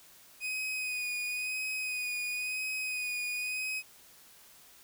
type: tone with vibrato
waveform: 40% pulse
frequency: 2493 Hz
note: D#7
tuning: 3 cents sharp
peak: -32 dBFS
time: 0.4-3.83 s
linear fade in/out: 50 ms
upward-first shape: sine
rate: 0.97 Hz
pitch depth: 26 cents each way
effects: white hiss -57 dBFS RMS until 4.83 s